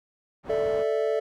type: low-pass noise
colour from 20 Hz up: white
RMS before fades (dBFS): -40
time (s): 0.43-0.85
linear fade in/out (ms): 50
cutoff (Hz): 740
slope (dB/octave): 12
type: chord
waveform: triangle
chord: A suspended fourth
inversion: none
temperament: just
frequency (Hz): 440 / 586.7 / 660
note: A4 / D5 / E5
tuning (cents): 0 / -2 / +2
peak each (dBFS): -23 / -26 / -28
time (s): 0.49-1.2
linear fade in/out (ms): 10
effects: none